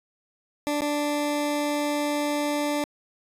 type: tone with dropouts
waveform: 20% pulse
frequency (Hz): 293.5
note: D4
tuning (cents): -1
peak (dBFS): -19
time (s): 0.67-2.84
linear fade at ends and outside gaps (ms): 0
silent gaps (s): 0.807-0.819
effects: resampled to 32000 Hz

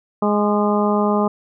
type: harmonic tone with a mistuned harmonic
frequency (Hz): 207.9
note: G#3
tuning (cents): +2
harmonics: 1 / 2 / 3 / 4 / 5 / 6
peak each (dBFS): -18 / -21 / -23 / -24 / -25 / -26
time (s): 0.22-1.28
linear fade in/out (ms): 5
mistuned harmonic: 6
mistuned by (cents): -37
effects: none

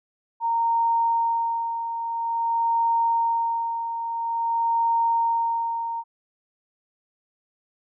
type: tone with tremolo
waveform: sine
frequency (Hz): 924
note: A#5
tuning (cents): -16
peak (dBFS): -18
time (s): 0.4-6.04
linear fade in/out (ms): 50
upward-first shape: sine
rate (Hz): 0.49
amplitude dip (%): 60
effects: none

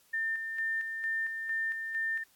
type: tone with tremolo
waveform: sine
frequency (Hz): 1800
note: A6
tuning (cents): +39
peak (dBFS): -29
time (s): 0.13-2.24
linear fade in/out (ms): 10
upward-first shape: square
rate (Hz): 2.2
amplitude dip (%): 45
effects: white hiss -65 dBFS RMS until 2.35 s + AAC 64 kbps

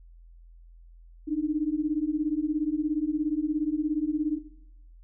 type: beating tone pair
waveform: sine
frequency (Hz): 294.7 / 311.7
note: D4 / D#4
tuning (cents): +6 / +3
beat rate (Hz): 17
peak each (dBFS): -28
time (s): 1.27-4.39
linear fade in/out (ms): 20
effects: noise-tail reverb RT60 0.8 s tail -17 dB re dry + added 42 Hz sine -48 dBFS peak until 5.03 s

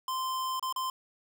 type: tone with dropouts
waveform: square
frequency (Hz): 1039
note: C6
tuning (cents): -12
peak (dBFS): -31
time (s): 0.08-0.9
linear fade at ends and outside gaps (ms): 2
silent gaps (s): 0.596-0.626 / 0.726-0.761
effects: none

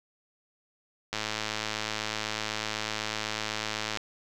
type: click train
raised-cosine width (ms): 0.2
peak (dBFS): -13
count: 308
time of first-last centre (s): 1.13-3.973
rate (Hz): 108
effects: none

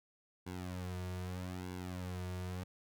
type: tone with flanger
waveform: sawtooth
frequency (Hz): 91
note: F#2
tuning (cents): -28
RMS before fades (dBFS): -42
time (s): 0.46-2.64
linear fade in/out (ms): 10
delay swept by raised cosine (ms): 1.6 to 3.9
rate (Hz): 0.8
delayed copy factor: -0.95
effects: none

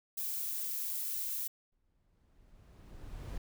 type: noise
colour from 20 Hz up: violet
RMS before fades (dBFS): -37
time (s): 0.17-1.48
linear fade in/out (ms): 10
type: noise with exponential growth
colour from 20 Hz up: brown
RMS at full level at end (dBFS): -39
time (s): 1.72-3.38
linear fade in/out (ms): 5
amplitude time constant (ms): 360
effects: none

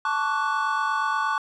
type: chord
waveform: triangle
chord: D major seventh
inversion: second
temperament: equal with one note detuned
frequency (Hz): 880 / 1108.7 / 1157.1 / 1480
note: A5 / C#6 / D6 / F#6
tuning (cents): 0 / 0 / -26 / 0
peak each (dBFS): -26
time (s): 0.05-1.38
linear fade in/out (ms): 2
effects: resampled to 22050 Hz

